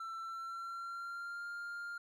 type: tone with pitch glide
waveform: triangle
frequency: 1339 to 1401.5 Hz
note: E6 to F6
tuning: +27 to +6 cents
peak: -39 dBFS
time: 0-1.98 s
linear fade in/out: 5 ms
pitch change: +79 cents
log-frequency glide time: 0.2-1.46 s
effects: none